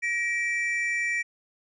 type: tone pair together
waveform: triangle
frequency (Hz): 1900 / 2331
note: A#6 / D7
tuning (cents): +33 / -14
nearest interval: major third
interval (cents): 353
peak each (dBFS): -26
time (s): 0.02-1.23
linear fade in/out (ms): 20
effects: resampled to 24000 Hz